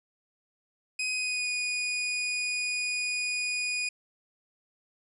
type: tone with pitch glide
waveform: sawtooth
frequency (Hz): 2511 to 2465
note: D#7 to D#7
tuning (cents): +15 to -17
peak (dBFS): -25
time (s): 0.99-3.89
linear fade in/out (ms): 5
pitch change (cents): -32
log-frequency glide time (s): 1.12-1.5
effects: resampled to 24000 Hz